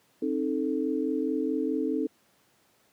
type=chord; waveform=sine; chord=A diminished; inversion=first; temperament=equal with one note detuned; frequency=266.4 / 311.1 / 440 Hz; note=C4 / Eb4 / A4; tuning=+31 / 0 / 0 cents; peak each=-29 / -29 / -31 dBFS; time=0.22-2.07 s; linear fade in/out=5 ms; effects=pink hiss -65 dBFS RMS until 2.92 s + high-pass 150 Hz 12 dB/octave